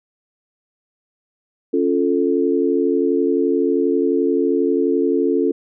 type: chord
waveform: sine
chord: Db augmented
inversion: none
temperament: equal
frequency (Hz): 277.2 / 349.2 / 440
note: Db4 / F4 / A4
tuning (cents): 0 / 0 / 0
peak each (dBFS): -19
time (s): 1.73-5.52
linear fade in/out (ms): 10
effects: none